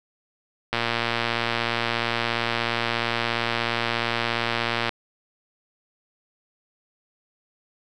click train, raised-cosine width 0.3 ms, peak -7 dBFS, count 488, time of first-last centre 0.73-4.892 s, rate 117 Hz, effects none

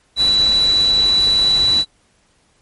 sine tone in noise, 3951 Hz, B7, in tune, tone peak -11 dBFS, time 0.16-1.85 s, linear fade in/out 50 ms, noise pink, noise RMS -28 dBFS, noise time 0.16-1.85 s, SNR +14 dB, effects pink hiss -58 dBFS RMS until 2.61 s + MP3 48 kbps

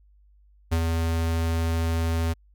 square tone with ADSR envelope, 82.41 Hz, E2, in tune, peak -20 dBFS, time 0.71-2.34 s, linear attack 18 ms, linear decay 71 ms, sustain -3 dB, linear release 21 ms, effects added 50 Hz sine -54 dBFS peak until 2.54 s

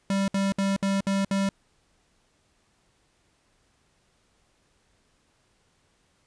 square tone bursts, 196 Hz, G3, in tune, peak -23 dBFS, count 6, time 0.1-1.49 s, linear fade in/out 2 ms, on 180 ms, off 62 ms, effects pink hiss -67 dBFS RMS until 6.26 s + resampled to 22050 Hz

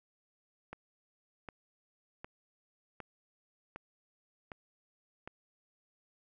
click train, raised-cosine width 0.5 ms, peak -28 dBFS, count 7, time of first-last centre 0.73-5.275 s, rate 1.32 Hz, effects none

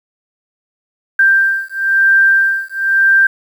sine beating tone pair, 1577 / 1578 Hz, G6 / G6, +10 / +11 cents, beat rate 1 Hz, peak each -12 dBFS, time 1.19-3.27 s, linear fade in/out 5 ms, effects 7-bit

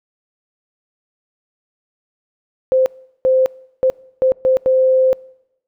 sine tone bursts at uneven times, 520 Hz, C5, 11 cents flat, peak -10 dBFS, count 6, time 2.72-2.86 / 3.25-3.46 / 3.83-3.9 / 4.22-4.32 / 4.45-4.57 / 4.66-5.13 s, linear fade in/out 0 ms, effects noise-tail reverb RT60 0.9 s tail -25 dB re dry

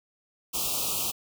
white band-stop noise, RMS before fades -29 dBFS, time 0.53-1.12 s, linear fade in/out 20 ms, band 1300 to 2500 Hz, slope 96 dB/octave, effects none

